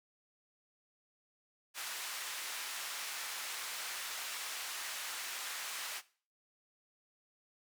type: band-pass noise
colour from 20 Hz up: pink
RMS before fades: -42 dBFS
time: 1.74-6.02 s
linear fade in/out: 50 ms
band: 1300 to 14000 Hz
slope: 12 dB/octave
effects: noise-tail reverb RT60 0.4 s tail -18 dB re dry